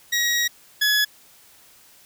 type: tone pair in turn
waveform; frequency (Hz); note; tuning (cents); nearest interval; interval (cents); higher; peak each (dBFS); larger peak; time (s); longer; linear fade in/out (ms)
20% pulse; 1901 / 1693.6; A#6 / G#6; +33 / +33; major second; 200; first; -14 / -12; second; 0.12-0.48 / 0.81-1.05; first; 10
effects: white hiss -52 dBFS RMS until 2.05 s